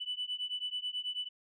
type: beating tone pair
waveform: sine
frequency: 2976 / 2985.2 Hz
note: F#7 / F#7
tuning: +9 / +15 cents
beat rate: 9.2 Hz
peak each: -37 / -37 dBFS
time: 0-1.29 s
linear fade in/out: 20 ms
effects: tanh soft clip ceiling -28 dBFS